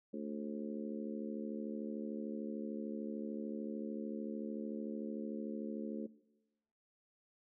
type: harmonic tone with a mistuned harmonic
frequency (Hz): 73.42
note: D2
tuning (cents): 0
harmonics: 3 / 4 / 5 / 6 / 7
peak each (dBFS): -43 / -45 / -47 / -49 / -50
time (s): 0.13-6.07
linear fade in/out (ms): 10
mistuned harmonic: 7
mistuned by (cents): +65
effects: noise-tail reverb RT60 1.0 s tail -20 dB re dry